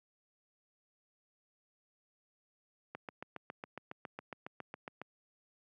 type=click train; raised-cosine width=0.5 ms; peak=-27 dBFS; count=16; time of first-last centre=2.95-5.016 s; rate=7.26 Hz; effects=high-pass 150 Hz 12 dB/octave